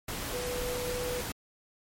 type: tone in noise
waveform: sine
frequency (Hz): 493.9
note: B4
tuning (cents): 0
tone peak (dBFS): -33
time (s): 0.33-1.21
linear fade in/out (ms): 5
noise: pink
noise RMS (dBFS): -36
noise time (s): 0.08-1.32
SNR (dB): 0
effects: MP3 64 kbps